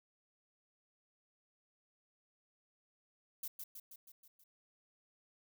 violet noise with echo, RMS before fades -42 dBFS, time 3.43-3.48 s, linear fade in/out 5 ms, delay 160 ms, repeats 6, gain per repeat -4 dB, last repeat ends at 4.44 s, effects none

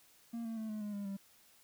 triangle tone with pitch steps, 232.3 / 225.9 / 219.8 / 213.8 / 207.9 / 202.2 / 196.7 Hz, A#3 / A3 / A3 / A3 / G#3 / G#3 / G3, -6 / +46 / -2 / -49 / +2 / -46 / +6 cents, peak -36 dBFS, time 0.33-1.17 s, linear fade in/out 10 ms, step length 120 ms, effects white hiss -65 dBFS RMS until 1.63 s

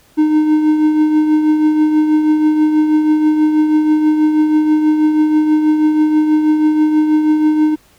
triangle tone with tremolo, 307.1 Hz, D#4, 23 cents flat, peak -5 dBFS, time 0.17-7.76 s, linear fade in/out 20 ms, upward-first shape triangle, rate 6.2 Hz, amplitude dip 50%, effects pink hiss -50 dBFS RMS until 7.98 s

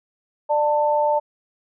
sine tone pair together, 594 / 890.1 Hz, D5 / A5, +20 / +20 cents, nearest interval perfect fifth, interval 700 cents, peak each -19 dBFS, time 0.49-1.2 s, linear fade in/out 20 ms, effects none

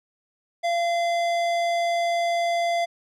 sine tone with tanh clipping, 686 Hz, F5, 31 cents flat, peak -23 dBFS, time 0.63-2.86 s, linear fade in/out 20 ms, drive 17 dB, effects none

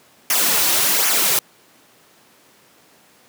white noise with flanger, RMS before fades -17 dBFS, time 0.3-1.39 s, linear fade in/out 2 ms, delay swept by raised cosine 0.23 to 4.63 ms, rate 1.3 Hz, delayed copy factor -0.6, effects pink hiss -52 dBFS RMS until 3.28 s + high-pass 200 Hz 12 dB/octave

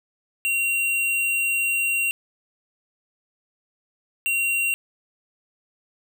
square tone bursts at uneven times, 2751 Hz, F7, 27 cents flat, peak -21 dBFS, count 2, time 0.45-2.11 / 4.26-4.74 s, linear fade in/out 0 ms, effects none

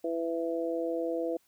harmonic tone, 166.3 Hz, E3, 16 cents sharp, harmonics 2 / 3 / 4, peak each -33 / -32 / -36 dBFS, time 0.04-1.37 s, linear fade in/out 5 ms, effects white hiss -69 dBFS RMS until 1.47 s

